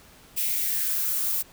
violet noise with high-pass filter sweep, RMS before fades -26 dBFS, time 0.36-1.43 s, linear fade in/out 20 ms, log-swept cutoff 2500 to 930 Hz, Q 3.4, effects pink hiss -52 dBFS RMS until 1.52 s

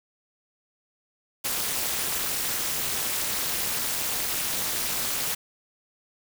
white noise with amplitude modulation, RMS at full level -24 dBFS, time 1.44-5.35 s, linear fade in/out 10 ms, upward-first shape sine, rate 287 Hz, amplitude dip 95%, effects none

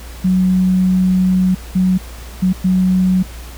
sine tone bursts at uneven times, 185.1 Hz, F#3, 1 cent sharp, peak -10 dBFS, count 4, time 0.24-1.55 / 1.75-1.98 / 2.42-2.53 / 2.64-3.23 s, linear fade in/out 10 ms, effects added 59 Hz sine -30 dBFS peak until 3.57 s + pink hiss -37 dBFS RMS until 3.57 s

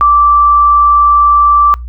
sine tone, 1168 Hz, D6, 10 cents flat, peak -4 dBFS, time 0.01-1.74 s, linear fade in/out 0 ms, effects noise-tail reverb RT60 0.2 s tail -25 dB re dry + added 60 Hz sine -21 dBFS peak until 1.88 s

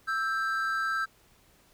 triangle tone pair together, 1318.5 / 1579.8 Hz, E6 / G6, 0 / +13 cents, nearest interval minor third, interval 313 cents, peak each -28 dBFS, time 0.07-1.06 s, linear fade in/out 20 ms, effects pink hiss -62 dBFS RMS until 1.73 s

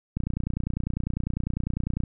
click train, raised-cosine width 5 ms, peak -14 dBFS, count 57, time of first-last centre 0.17-2.037 s, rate 30 Hz, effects none

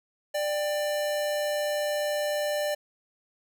square tone pair together, 592.8 / 789 Hz, D5 / G5, +16 / +11 cents, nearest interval perfect fourth, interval 495 cents, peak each -27 / -38 dBFS, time 0.34-2.75 s, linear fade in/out 10 ms, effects none

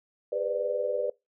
sine tone cluster, 405.7 / 492.4 / 513 / 592 Hz, G#4 / B4 / C5 / D5, -41 / -5 / -34 / +14 cents, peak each -36 / -30 / -35 / -30 dBFS, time 0.32-1.1 s, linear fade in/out 5 ms, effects noise-tail reverb RT60 0.2 s tail -22 dB re dry

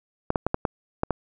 clicks, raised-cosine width 1 ms, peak -8 dBFS, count 7, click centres 0.304 / 0.358 / 0.466 / 0.544 / 0.652 / 1.034 / 1.107 s, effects none

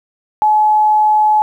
sine tone, 853 Hz, G#5, 46 cents sharp, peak -8 dBFS, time 0.42-1.42 s, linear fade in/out 0 ms, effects 8-bit

